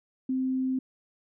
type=tone; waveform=sine; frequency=260.2 Hz; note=C4; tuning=9 cents flat; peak=-25 dBFS; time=0.29-0.79 s; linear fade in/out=5 ms; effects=none